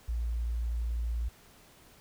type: tone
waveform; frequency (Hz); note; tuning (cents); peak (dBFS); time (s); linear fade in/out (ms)
sine; 58; A#1; -8; -29; 0.08-1.29; 10
effects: pink hiss -58 dBFS RMS until 2 s